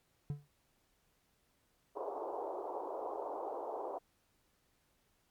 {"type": "tone with exponential decay", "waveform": "triangle", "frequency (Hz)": 144.8, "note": "D3", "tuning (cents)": -24, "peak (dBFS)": -30, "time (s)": [0.3, 0.48], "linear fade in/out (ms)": 0, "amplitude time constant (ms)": 37}
{"type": "band-pass noise", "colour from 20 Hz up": "pink", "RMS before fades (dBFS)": -41, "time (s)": [1.95, 3.99], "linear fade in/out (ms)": 20, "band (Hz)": [360, 1000], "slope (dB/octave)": 48}
{"effects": ["pink hiss -75 dBFS RMS until 5.3 s", "MP3 96 kbps"]}